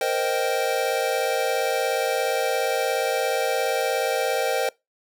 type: chord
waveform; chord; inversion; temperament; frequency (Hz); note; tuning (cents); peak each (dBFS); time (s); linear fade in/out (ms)
square; C minor seventh; third; equal with one note detuned; 466.2 / 523.3 / 622.3 / 780.8; Bb4 / C5 / Eb5 / G5; 0 / 0 / 0 / -7; -28 / -27 / -29 / -28; 0.01-4.69; 2
effects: noise-tail reverb RT60 0.2 s tail -23 dB re dry